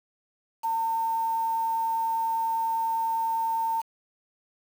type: tone with quantisation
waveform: sine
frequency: 905 Hz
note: A5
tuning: 48 cents sharp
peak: -24 dBFS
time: 0.63-3.82 s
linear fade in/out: 20 ms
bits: 7
effects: none